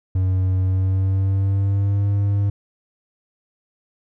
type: tone with pitch glide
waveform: triangle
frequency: 93.4 to 100.68 Hz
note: F#2 to G2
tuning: +17 to +47 cents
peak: -14 dBFS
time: 0.15-2.5 s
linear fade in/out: 5 ms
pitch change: +130 cents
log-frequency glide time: 0.62-2.05 s
effects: none